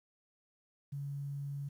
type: tone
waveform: sine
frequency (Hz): 141.2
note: C#3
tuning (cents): +32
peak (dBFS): -37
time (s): 0.92-1.69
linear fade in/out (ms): 10
effects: 11-bit